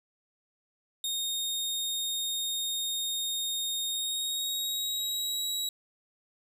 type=tone with pitch glide; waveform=sawtooth; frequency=3700 to 3868 Hz; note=A#7 to B7; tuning=-14 to -37 cents; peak=-27 dBFS; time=1.04-5.69 s; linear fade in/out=2 ms; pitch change=+77 cents; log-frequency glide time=3.87-5.44 s; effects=none